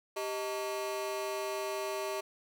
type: ring-modulated tone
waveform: 30% pulse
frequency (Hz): 510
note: C5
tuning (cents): -44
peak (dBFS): -28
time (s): 0.16-2.21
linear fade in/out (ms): 10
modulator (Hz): 117
effects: none